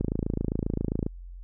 click train, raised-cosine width 3 ms, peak -14 dBFS, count 30, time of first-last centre 0.01-1.065 s, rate 27.5 Hz, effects added 44 Hz sine -39 dBFS peak until 1.43 s

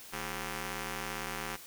5% pulse ring-modulated tone, 190.4 Hz, F#3, 50 cents sharp, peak -22 dBFS, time 0.12-1.57 s, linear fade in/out 20 ms, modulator 610 Hz, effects white hiss -50 dBFS RMS until 1.66 s

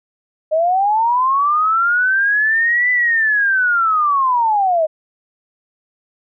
sine linear two-way sweep, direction up then down, 611 to 2000 to 611 Hz, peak -12 dBFS, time 0.51-4.87 s, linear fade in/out 20 ms, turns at 2.91 s, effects none

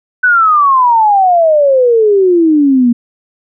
sine exponential sweep, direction down, 1516 to 233.1 Hz, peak -5 dBFS, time 0.23-2.93 s, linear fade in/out 10 ms, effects none

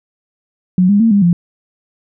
sine tone with pitch steps, 182.6 / 203.2 / 227 / 201.8 / 173.2 Hz, F#3 / G#3 / A#3 / G#3 / F3, -23 / -38 / -46 / -49 / -14 cents, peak -7 dBFS, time 0.78-1.33 s, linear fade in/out 2 ms, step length 110 ms, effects none

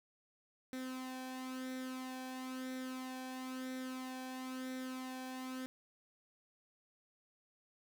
sawtooth tone with flanger, 258.1 Hz, C4, 23 cents flat, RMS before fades -44 dBFS, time 0.73-5.66 s, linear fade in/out 0 ms, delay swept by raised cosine 0.52 to 1.23 ms, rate 1 Hz, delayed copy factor +0.6, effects none

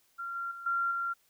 sine tone with level steps, 1379 Hz, F6, 22 cents flat, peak -35 / -33 / -41 / -27 / -30 dBFS, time 0.18-1.14 s, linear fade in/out 20 ms, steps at 0.35 / 0.51 / 0.66 / 0.91 s, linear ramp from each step 5 ms, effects white hiss -69 dBFS RMS until 1.29 s

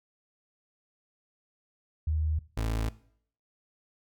sine / 30% pulse tone pair in turn, 77.78 / 55 Hz, D#2 / A1, 0 / 0 cents, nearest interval tritone, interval 600 cents, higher first, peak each -25 dBFS, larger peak neither, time 2.07-2.39 / 2.57-2.89 s, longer neither, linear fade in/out 5 ms, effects noise-tail reverb RT60 0.6 s tail -19 dB re dry

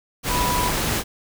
sine tone in noise, 985 Hz, B5, 5 cents flat, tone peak -22 dBFS, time 0.28-0.72 s, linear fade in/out 50 ms, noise pink, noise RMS -23 dBFS, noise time 0.23-1.04 s, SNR -2 dB, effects none

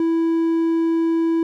triangle tone, 329.6 Hz, E4, in tune, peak -14 dBFS, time 0-1.43 s, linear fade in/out 2 ms, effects none

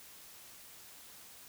silence, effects white hiss -54 dBFS RMS until 1.48 s

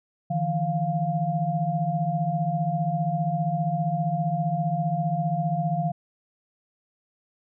sine tone cluster, 152 / 167.1 / 700 Hz, D#3 / E3 / F5, -40 / +24 / +4 cents, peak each -27 dBFS, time 0.3-5.92 s, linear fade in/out 10 ms, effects none

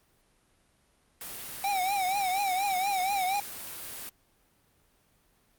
white noise, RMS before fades -40 dBFS, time 1.21-4.09 s, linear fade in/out 0 ms
square tone with vibrato, 770 Hz, G5, 31 cents flat, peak -27 dBFS, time 1.64-3.4 s, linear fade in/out 2 ms, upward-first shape triangle, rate 4.2 Hz, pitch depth 120 cents each way
effects pink hiss -67 dBFS RMS until 5.58 s + Opus 32 kbps

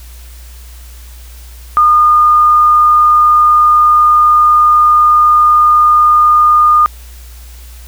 sine tone, 1218 Hz, D#6, 37 cents flat, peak -4 dBFS, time 1.77-6.86 s, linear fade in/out 0 ms, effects added 60 Hz sine -30 dBFS peak until 7.87 s + white hiss -40 dBFS RMS until 7.87 s

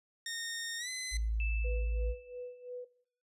15% pulse tone with pitch glide, 1841 to 2031 Hz, A#6 to B6, -22 to +48 cents, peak -31 dBFS, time 0.26-1.17 s, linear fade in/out 2 ms, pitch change +170 cents, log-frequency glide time 0.78-0.89 s
sine tone, 55 Hz, A1, in tune, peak -30 dBFS, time 1.11-2.15 s, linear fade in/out 50 ms
sine tone with exponential decay, 2637 Hz, E7, in tune, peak -37 dBFS, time 1.4-2.69 s, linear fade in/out 1 ms, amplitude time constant 280 ms
sine tone with tremolo, 494.7 Hz, B4, 3 cents sharp, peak -38 dBFS, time 1.64-2.85 s, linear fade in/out 10 ms, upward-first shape sine, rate 2.9 Hz, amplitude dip 75%
effects noise-tail reverb RT60 0.6 s tail -19 dB re dry + resampled to 32000 Hz

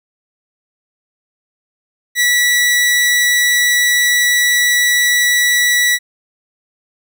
sawtooth tone, 1949 Hz, B6, 23 cents flat, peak -7 dBFS, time 2.15-5.99 s, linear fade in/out 50 ms, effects none

